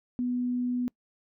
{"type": "tone", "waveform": "sine", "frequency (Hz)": 246.9, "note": "B3", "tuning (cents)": 0, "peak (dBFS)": -26, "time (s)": [0.19, 0.88], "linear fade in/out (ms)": 0, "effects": ["noise-tail reverb RT60 0.1 s tail -25 dB re dry"]}